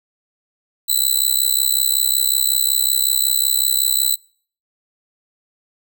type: tone with amplitude modulation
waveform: 10% pulse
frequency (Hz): 3992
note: B7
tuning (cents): +18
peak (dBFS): -3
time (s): 0.88-4.16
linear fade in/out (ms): 20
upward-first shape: sine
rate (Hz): 65.4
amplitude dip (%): 100
effects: noise-tail reverb RT60 0.5 s tail -26 dB re dry